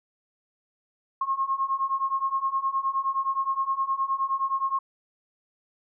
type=beating tone pair; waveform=sine; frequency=1073 / 1082.6 Hz; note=C6 / C#6; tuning=+43 / -41 cents; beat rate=9.6 Hz; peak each=-28 / -26 dBFS; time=1.21-4.79 s; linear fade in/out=5 ms; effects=none